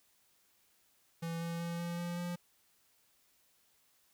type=tone with pitch steps; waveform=square; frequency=166.6 / 168.24 / 169.9 / 171.58 / 173.27 / 174.98 Hz; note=E3 / E3 / F3 / F3 / F3 / F3; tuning=+19 / +36 / -47 / -30 / -13 / +4 cents; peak=-37 dBFS; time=1.22-2.36 s; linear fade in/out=10 ms; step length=190 ms; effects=white hiss -71 dBFS RMS until 4.13 s